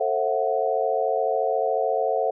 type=chord; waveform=sine; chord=F# half-diminished seventh; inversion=first; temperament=just; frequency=444 / 532.8 / 666 / 740 Hz; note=A4 / C5 / E5 / F#5; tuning=+16 / +31 / +18 / 0 cents; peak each=-26 dBFS; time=0-2.31 s; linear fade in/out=10 ms; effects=none